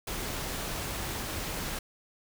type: noise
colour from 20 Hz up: pink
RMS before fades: -35 dBFS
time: 0.07-1.79 s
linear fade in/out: 5 ms
effects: none